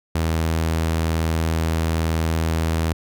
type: tone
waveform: sawtooth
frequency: 81.1 Hz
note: E2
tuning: 28 cents flat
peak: -15 dBFS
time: 0.15-2.93 s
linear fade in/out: 5 ms
effects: none